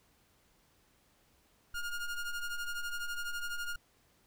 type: ring-modulated tone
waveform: square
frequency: 708 Hz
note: F5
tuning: 23 cents sharp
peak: -33 dBFS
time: 1.74-3.76 s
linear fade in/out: 5 ms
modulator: 714 Hz
effects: pink hiss -69 dBFS RMS until 4.26 s